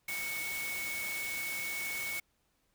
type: tone in noise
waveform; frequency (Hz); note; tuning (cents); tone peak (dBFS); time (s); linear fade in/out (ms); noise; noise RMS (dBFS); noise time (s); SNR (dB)
sine; 2217; C#7; 0; -36; 0.08-2.2; 5; white; -41; 0.08-2.2; +2
effects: pink hiss -75 dBFS RMS until 2.74 s